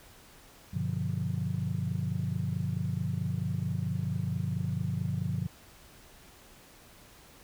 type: chord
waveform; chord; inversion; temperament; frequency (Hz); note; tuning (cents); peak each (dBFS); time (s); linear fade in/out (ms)
sine; G dominant seventh; none; just; 98 / 122.5 / 147 / 176.4; G2 / B2 / D3 / F3; 0 / -14 / +2 / +18; -34; 0.73-5.47; 10
effects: tanh soft clip ceiling -20 dBFS + pink hiss -55 dBFS RMS until 7.43 s